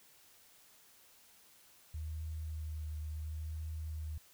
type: tone with vibrato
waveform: sine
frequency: 77.78 Hz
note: D#2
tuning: in tune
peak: -38 dBFS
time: 1.94-4.18 s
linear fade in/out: 5 ms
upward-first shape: triangle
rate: 0.72 Hz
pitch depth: 27 cents each way
effects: white hiss -63 dBFS RMS until 4.33 s